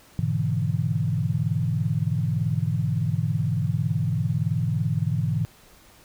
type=chord; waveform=sine; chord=E dominant seventh; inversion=first; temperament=equal; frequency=103.83 / 123.47 / 146.83 / 164.81 Hz; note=G#2 / B2 / D3 / E3; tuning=0 / 0 / 0 / 0 cents; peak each=-27 dBFS; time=0.19-5.45 s; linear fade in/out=0 ms; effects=pink hiss -53 dBFS RMS until 6.04 s